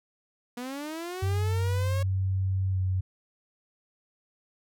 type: linear sweep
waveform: sawtooth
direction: up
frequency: 238.8 to 554.4 Hz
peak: -30 dBFS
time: 0.57-2.03 s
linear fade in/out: 5 ms
type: tone with pitch glide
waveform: sine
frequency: 95.1 to 93.36 Hz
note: F#2 to F#2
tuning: +48 to +16 cents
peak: -24 dBFS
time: 1.22-3.01 s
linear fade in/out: 10 ms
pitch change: -32 cents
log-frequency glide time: 2.71-2.78 s
effects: none